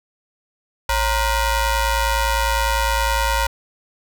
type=ring-modulated tone; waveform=sawtooth; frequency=493.9 Hz; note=B4; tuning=in tune; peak=-10 dBFS; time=0.89-3.47 s; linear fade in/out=5 ms; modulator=439 Hz; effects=none